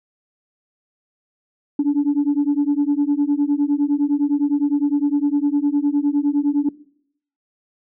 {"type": "beating tone pair", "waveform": "sine", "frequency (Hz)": [283.8, 293.6], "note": ["C#4", "D4"], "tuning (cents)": [41, 0], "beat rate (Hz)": 9.8, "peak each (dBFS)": -17, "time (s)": [1.79, 6.69], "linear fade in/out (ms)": 5, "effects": ["noise-tail reverb RT60 0.7 s tail -22 dB re dry", "tanh soft clip ceiling -11 dBFS"]}